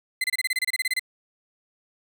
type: tone bursts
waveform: 35% pulse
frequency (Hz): 2048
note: C7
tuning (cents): -38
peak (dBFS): -20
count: 14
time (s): 0.21-0.995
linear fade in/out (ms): 5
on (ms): 31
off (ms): 27
effects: none